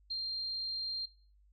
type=tone; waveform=sine; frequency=4186 Hz; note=C8; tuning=in tune; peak=-34 dBFS; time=0.1-1.06 s; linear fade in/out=10 ms; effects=noise-tail reverb RT60 0.4 s tail -18 dB re dry + added 50 Hz sine -62 dBFS peak until 1.52 s